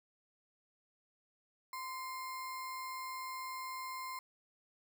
sine tone with sample-and-hold, 1033 Hz, C6, 22 cents flat, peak -40 dBFS, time 1.73-4.19 s, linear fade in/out 2 ms, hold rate 3150 Hz, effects none

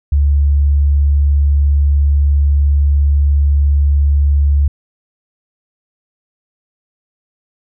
sine tone, 71.5 Hz, D2, 46 cents flat, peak -8 dBFS, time 0.12-4.68 s, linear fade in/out 5 ms, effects none

